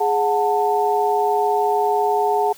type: tone cluster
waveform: sine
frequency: 416.9 / 732 / 890 Hz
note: G#4 / F#5 / A5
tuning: +7 / -19 / +20 cents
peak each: -20 dBFS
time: 0-2.53 s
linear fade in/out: 10 ms
effects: white hiss -45 dBFS RMS until 2.57 s